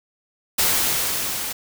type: noise with level ramp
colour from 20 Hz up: white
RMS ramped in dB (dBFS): -18 to -28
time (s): 0.58-1.53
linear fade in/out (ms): 10
effects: none

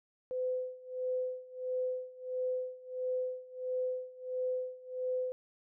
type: tone with tremolo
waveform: sine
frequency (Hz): 508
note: B4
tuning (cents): +49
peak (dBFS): -30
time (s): 0.31-5.32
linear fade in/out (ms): 0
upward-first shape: sine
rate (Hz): 1.5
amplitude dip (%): 90
effects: none

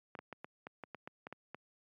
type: clicks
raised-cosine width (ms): 0.5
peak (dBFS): -29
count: 11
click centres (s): 0.152 / 0.19 / 0.327 / 0.445 / 0.669 / 0.837 / 0.947 / 1.075 / 1.269 / 1.326 / 1.546
effects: high-pass 150 Hz 12 dB/octave + MP3 96 kbps

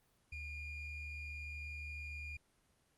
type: ring-modulated tone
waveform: triangle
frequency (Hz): 1174.7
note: D6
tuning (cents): 0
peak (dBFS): -38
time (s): 0.32-2.37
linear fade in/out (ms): 5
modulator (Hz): 1250
effects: pink hiss -74 dBFS RMS until 2.97 s + Opus 24 kbps

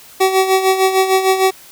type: tone with tremolo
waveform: 25% pulse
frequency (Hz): 379.9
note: F#4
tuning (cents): +46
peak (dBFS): -5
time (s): 0.2-1.51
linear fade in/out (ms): 10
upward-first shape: sine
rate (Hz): 6.6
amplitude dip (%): 65
effects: white hiss -41 dBFS RMS until 1.71 s

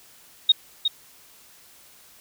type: tone with echo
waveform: sine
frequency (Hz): 3729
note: A#7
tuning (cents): 0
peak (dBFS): -11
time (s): 0.49-0.52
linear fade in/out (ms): 5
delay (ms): 360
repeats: 1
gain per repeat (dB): -7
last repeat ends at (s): 0.88
effects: white hiss -52 dBFS RMS until 2.2 s

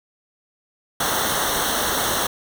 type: noise with comb filter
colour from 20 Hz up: pink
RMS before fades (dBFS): -22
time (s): 1-2.27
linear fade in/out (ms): 5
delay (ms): 0.41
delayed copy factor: -0.8
effects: none

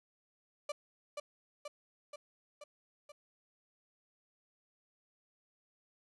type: tone with echo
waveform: 35% pulse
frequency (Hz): 587.3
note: D5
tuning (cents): 0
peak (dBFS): -34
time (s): 0.69-0.72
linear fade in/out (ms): 5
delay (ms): 480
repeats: 5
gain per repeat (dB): -3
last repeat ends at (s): 3.12
effects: resampled to 24000 Hz + 12-bit

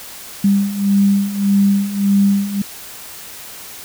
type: beating tone pair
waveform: sine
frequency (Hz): 198.1 / 199.8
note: G3 / G3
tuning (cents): +18 / +33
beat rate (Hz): 1.7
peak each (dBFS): -17 / -13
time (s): 0.44-2.62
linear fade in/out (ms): 5
effects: white hiss -34 dBFS RMS until 3.84 s

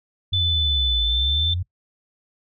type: linear two-way sweep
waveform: sine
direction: down then up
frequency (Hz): 92.5 to 56.4 to 92.5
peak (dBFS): -22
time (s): 0.32-1.63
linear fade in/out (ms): 10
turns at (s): 1.05
type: tone with pitch glide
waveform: sine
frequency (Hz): 3508 to 3545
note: A7 to A7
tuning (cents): -6 to +12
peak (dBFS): -19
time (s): 0.33-1.54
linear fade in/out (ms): 5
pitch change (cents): +18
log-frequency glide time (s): 0.97-1.15
effects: noise-tail reverb RT60 0.1 s tail -21 dB re dry

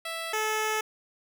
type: tone pair in turn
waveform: 10% pulse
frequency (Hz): 659.3 / 433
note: E5 / A4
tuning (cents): 0 / -28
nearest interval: perfect fifth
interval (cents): 728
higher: first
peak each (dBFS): -24 / -18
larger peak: second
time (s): 0.05-0.33 / 0.33-0.81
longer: second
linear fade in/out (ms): 5
effects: none

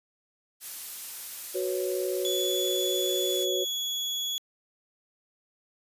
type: noise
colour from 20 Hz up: blue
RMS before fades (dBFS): -37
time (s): 0.6-3.47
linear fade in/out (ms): 50
type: chord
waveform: sine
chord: F# suspended fourth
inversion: none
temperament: equal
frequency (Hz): 370 / 493.9 / 554.4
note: F#4 / B4 / C#5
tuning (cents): 0 / 0 / 0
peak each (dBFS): -29 / -34 / -33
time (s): 1.54-3.65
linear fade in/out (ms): 20
type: tone with pitch glide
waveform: 35% pulse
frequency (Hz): 3421 to 3370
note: A7 to G#7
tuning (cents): -49 to +25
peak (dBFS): -27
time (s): 2.25-4.38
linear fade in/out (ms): 0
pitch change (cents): -26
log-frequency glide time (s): 3.3-3.53
effects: resampled to 32000 Hz

